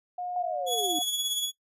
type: tone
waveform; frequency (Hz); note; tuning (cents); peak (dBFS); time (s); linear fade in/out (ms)
sine; 718; F5; +48; -31; 0.18-1.02; 5
type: linear sweep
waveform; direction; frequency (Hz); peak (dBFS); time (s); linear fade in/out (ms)
sine; down; 740 to 293.7; -31; 0.36-0.99; 2
type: tone with tremolo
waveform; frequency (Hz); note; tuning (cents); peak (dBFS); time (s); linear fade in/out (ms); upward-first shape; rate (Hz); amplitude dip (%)
sawtooth; 3374; G#7; +27; -22; 0.66-1.52; 50; sine; 17; 45
effects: noise-tail reverb RT60 0.1 s tail -21 dB re dry + resampled to 32000 Hz